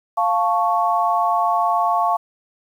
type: chord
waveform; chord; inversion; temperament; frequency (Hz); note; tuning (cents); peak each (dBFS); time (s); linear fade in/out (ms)
sine; F augmented; none; equal; 698.5 / 880 / 1108.7; F5 / A5 / C#6; 0 / 0 / 0; -19 / -21 / -20; 0.17-2.17; 10
effects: 8-bit